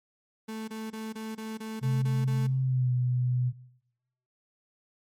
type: tone bursts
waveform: 35% pulse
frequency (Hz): 220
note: A3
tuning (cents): 0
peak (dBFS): -33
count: 9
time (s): 0.48-2.472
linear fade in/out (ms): 10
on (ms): 200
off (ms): 24
type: tone with pitch glide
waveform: sine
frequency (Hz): 131.4 to 124.74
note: C3 to B2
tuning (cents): +8 to +18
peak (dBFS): -23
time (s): 1.81-3.53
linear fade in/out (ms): 50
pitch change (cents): -90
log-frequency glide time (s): 2.61-2.91
effects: noise-tail reverb RT60 0.9 s tail -21 dB re dry + MP3 64 kbps